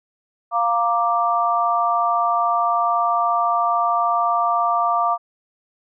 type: chord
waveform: sine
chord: Bb major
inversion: second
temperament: equal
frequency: 698.5 / 932.3 / 1174.7 Hz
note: F5 / Bb5 / D6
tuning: 0 / 0 / 0 cents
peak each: -20 / -24 / -19 dBFS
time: 0.51-5.18 s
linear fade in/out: 50 ms
effects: none